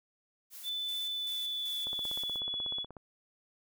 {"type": "noise with tremolo", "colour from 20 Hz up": "blue", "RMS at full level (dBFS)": -47, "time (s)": [0.5, 2.41], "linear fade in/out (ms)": 50, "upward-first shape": "square", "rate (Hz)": 2.6, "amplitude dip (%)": 55}
{"type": "tone with pitch glide", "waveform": "sine", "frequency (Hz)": [3505, 3397], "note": ["A7", "G#7"], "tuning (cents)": [-7, 38], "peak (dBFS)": -33, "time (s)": [0.63, 2.86], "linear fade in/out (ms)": 50, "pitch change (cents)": -55, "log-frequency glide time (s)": [1.06, 2.61]}
{"type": "click train", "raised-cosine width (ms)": 1, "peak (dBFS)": -32, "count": 19, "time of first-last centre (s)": [1.87, 2.968], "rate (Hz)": 16.4}
{"effects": []}